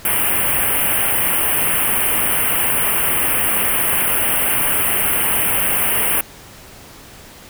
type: band-stop noise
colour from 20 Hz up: white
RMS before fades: -17 dBFS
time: 0.05-6.21 s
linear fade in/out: 2 ms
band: 3100 to 8800 Hz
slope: 96 dB/octave
effects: pink hiss -40 dBFS RMS until 7.49 s